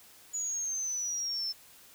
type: exponential sweep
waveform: sine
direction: down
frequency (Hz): 6900 to 5274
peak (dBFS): -31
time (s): 0.33-1.53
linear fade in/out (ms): 20
effects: white hiss -56 dBFS RMS until 1.94 s